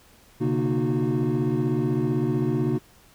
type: tone cluster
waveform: triangle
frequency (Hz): 127.5 / 143.3 / 234.5 / 307.7 / 365.4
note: C3 / D3 / A#3 / D#4 / F#4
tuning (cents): -44 / -42 / +11 / -19 / -22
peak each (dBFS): -25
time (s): 0.4-2.79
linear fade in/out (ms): 20
effects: tanh soft clip ceiling -13 dBFS + pink hiss -55 dBFS RMS until 3.14 s